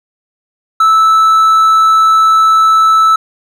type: tone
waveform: triangle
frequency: 1312 Hz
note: E6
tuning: 9 cents flat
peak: -3 dBFS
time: 0.8-3.16 s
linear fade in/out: 5 ms
effects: none